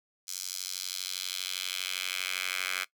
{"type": "tone with high-pass filter sweep", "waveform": "10% pulse", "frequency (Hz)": 92.5, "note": "F#2", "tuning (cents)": 0, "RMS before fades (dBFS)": -35, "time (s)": [0.27, 2.85], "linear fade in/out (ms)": 20, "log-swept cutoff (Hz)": [5800, 1900], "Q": 1.7, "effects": ["noise-tail reverb RT60 0.1 s tail -19 dB re dry"]}